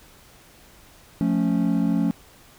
triangle chord, F augmented, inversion none, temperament equal with one note detuned, 176.34 / 220 / 277.2 Hz, F3 / A3 / C#4, +17 / 0 / 0 cents, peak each -21 dBFS, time 1.21-2.11 s, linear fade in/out 0 ms, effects tanh soft clip ceiling -8 dBFS + pink hiss -51 dBFS RMS until 2.58 s

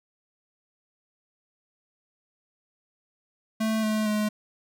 square tone with pitch steps, 220 / 215.8 / 211.8 Hz, A3 / A3 / G#3, 0 / -33 / +34 cents, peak -24 dBFS, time 3.6-4.29 s, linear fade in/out 10 ms, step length 230 ms, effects none

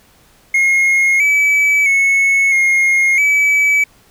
triangle tone with pitch steps, 2151 / 2294 / 2198 / 2142 / 2292 Hz, C7 / D7 / C#7 / C7 / D7, +47 / -41 / -15 / +40 / -43 cents, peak -8 dBFS, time 0.54-3.84 s, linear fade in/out 5 ms, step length 660 ms, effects pink hiss -50 dBFS RMS until 4.1 s

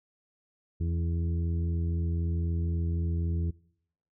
harmonic tone with a mistuned harmonic, 83.9 Hz, E2, 31 cents sharp, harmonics 1 / 2 / 3 / 4 / 5, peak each -27 / -35 / -47 / -42 / -48 dBFS, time 0.8-3.51 s, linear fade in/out 10 ms, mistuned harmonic 4, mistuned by -15 cents, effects noise-tail reverb RT60 0.7 s tail -23 dB re dry

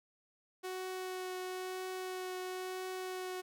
sawtooth tone with vibrato, 370.4 Hz, F#4, 2 cents sharp, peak -35 dBFS, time 0.63-3.42 s, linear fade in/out 20 ms, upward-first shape triangle, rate 1 Hz, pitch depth 11 cents each way, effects none

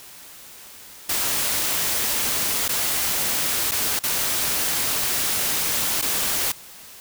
white noise with dropouts, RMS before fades -23 dBFS, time 1.09-6.52 s, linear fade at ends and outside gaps 5 ms, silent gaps 2.681-2.69 / 3.712-3.717 / 3.992-4.035 / 6.015-6.023 s, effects white hiss -43 dBFS RMS until 7 s

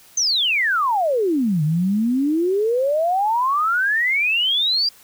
sine exponential two-way sweep, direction down then up, 6390 to 146.83 to 4847 Hz, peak -16 dBFS, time 0.17-4.89 s, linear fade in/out 5 ms, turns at 1.63 s, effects white hiss -49 dBFS RMS until 5.03 s

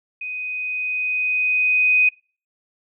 sine tone with level ramp, 2500 Hz, D#7, 8 cents sharp, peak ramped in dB -27 to -12 dBFS, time 0.21-2.09 s, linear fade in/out 5 ms, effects noise-tail reverb RT60 0.4 s tail -26 dB re dry

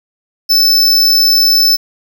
square tone, 5274 Hz, E8, in tune, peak -7 dBFS, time 0.49-1.77 s, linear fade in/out 20 ms, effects 7-bit

